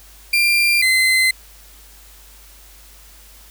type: tone pair in turn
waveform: 35% pulse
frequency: 2382 / 2056 Hz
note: D7 / C7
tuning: +24 / -31 cents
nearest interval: minor third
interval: 255 cents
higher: first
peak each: -11 dBFS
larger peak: neither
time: 0.33-0.82 / 0.82-1.31 s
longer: neither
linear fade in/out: 5 ms
effects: added 50 Hz sine -45 dBFS peak until 3.5 s + white hiss -46 dBFS RMS until 3.5 s